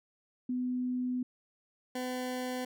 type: tone pair in turn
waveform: sine / 20% pulse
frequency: 250.5 / 252.7 Hz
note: B3 / B3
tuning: +25 / +40 cents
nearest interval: unison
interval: 15 cents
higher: second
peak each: -30 / -29 dBFS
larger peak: second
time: 0.49-1.23 / 1.95-2.65 s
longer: first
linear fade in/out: 5 ms
effects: none